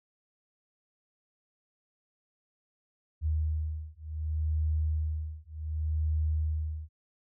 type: beating tone pair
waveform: sine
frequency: 77.4 / 78.07 Hz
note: D#2 / D#2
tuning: -9 / +6 cents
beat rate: 0.67 Hz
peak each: -31 dBFS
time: 3.21-6.89 s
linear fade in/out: 50 ms
effects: none